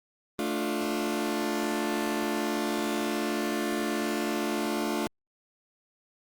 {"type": "chord", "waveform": "sawtooth", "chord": "D minor", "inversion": "second", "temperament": "just", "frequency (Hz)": [220.2, 293.7, 352.4], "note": ["A3", "D4", "F4"], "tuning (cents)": [2, 0, 16], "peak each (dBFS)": -28, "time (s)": [0.39, 5.07], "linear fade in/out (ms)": 0, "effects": ["Opus 32 kbps"]}